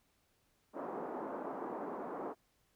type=band-pass noise; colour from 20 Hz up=pink; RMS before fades=-42 dBFS; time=0.73-2.35 s; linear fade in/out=50 ms; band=260 to 1100 Hz; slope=24 dB/octave; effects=pink hiss -75 dBFS RMS until 2.75 s